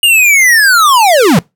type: linear sweep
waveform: square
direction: down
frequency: 2879 to 132.5 Hz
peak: -5 dBFS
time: 0.03-1.39 s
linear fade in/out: 2 ms
effects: noise-tail reverb RT60 0.2 s tail -23 dB re dry